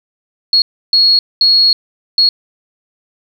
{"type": "tone bursts at uneven times", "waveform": "sine", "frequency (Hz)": 4320, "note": "C#8", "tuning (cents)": -45, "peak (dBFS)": -6, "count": 4, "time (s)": [[0.53, 0.62], [0.93, 1.19], [1.41, 1.73], [2.18, 2.29]], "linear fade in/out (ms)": 2, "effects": ["7-bit"]}